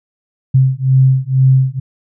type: beating tone pair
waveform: sine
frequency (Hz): 130.81 / 132.91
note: C3 / C3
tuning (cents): 0 / +28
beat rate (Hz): 2.1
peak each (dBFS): -11 / -11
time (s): 0.54-1.8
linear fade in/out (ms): 10
effects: none